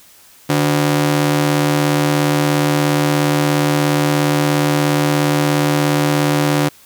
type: ring-modulated tone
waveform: sawtooth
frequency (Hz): 220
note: A3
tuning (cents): 0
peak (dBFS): -6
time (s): 0.49-6.69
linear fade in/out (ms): 10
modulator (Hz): 71.5
effects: white hiss -46 dBFS RMS until 6.85 s